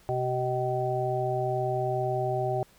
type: harmonic tone with a mistuned harmonic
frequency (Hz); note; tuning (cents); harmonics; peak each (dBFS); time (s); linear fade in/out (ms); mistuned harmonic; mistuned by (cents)
127.5; C3; -44; 1 / 3 / 5 / 6; -31 / -31 / -31 / -31; 0.09-2.63; 0; 5; -40
effects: pink hiss -59 dBFS RMS until 2.78 s